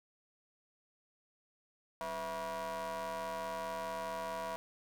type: ring-modulated tone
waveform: 35% pulse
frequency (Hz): 155.7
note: D#3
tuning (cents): +2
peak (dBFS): -33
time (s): 2.01-4.56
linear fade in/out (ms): 0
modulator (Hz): 814
effects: none